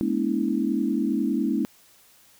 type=tone cluster; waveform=sine; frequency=209.6 / 239.5 / 281.6 / 324.1 Hz; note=G#3 / A#3 / C#4 / E4; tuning=+16 / +47 / +27 / -29 cents; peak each=-27 dBFS; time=0.01-1.65 s; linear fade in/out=0 ms; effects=white hiss -56 dBFS RMS until 2.39 s